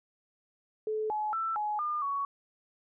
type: tone with pitch steps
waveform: sine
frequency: 432.4 / 850 / 1331 / 842 / 1207 / 1119 Hz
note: A4 / G#5 / E6 / G#5 / D6 / C#6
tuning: -30 / +40 / +16 / +24 / +47 / +16 cents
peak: -29 dBFS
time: 0.87-2.25 s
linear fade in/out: 2 ms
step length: 230 ms
effects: none